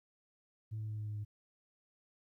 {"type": "tone with pitch steps", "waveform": "sine", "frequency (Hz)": [108.9, 108.02, 107.15, 106.29, 105.43, 104.58], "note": ["A2", "A2", "A2", "G#2", "G#2", "G#2"], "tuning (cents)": [-17, -31, -45, 41, 27, 13], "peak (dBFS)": -36, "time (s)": [0.71, 1.25], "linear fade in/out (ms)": 20, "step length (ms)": 90, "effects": ["tanh soft clip ceiling -35 dBFS", "13-bit"]}